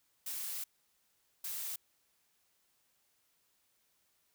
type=noise bursts at uneven times; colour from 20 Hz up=blue; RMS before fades=-40 dBFS; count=2; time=0.26-0.64 / 1.44-1.76 s; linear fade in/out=5 ms; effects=white hiss -75 dBFS RMS until 4.34 s